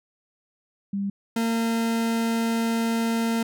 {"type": "tone pair in turn", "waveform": ["sine", "40% pulse"], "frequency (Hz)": [198.9, 228.5], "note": ["G3", "A#3"], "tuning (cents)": [25, -34], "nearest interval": "major second", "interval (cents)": 241, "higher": "second", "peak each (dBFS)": [-24, -21], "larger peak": "second", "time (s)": [[0.93, 1.1], [1.36, 3.43]], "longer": "second", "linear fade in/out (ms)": 5, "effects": []}